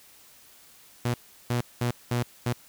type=tone bursts at uneven times; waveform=sawtooth; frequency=120.8 Hz; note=B2; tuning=38 cents flat; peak=-20 dBFS; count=5; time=1.05-1.14 / 1.5-1.61 / 1.81-1.91 / 2.11-2.23 / 2.46-2.53 s; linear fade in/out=5 ms; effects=white hiss -54 dBFS RMS until 2.68 s